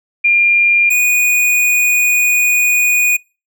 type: tone pair in turn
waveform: sine / square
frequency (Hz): 2400 / 2465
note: D7 / D#7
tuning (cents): +37 / -17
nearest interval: unison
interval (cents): 46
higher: second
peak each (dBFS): -8 / -10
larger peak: first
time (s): 0.24-0.9 / 0.9-3.17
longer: second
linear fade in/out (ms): 10
effects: noise-tail reverb RT60 0.3 s tail -25 dB re dry